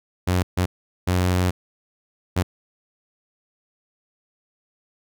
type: tone bursts at uneven times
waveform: sawtooth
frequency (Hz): 90.7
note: F#2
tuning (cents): -34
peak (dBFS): -14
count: 4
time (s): 0.27-0.43 / 0.57-0.66 / 1.07-1.51 / 2.36-2.43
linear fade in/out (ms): 10
effects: none